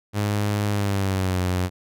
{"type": "tone with pitch glide", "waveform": "sawtooth", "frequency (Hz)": [103.3, 90.97], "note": ["G#2", "F#2"], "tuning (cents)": [-9, -29], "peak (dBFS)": -17, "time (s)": [0.13, 1.7], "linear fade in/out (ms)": 50, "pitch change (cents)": -220, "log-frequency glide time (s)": [0.7, 1.42], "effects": []}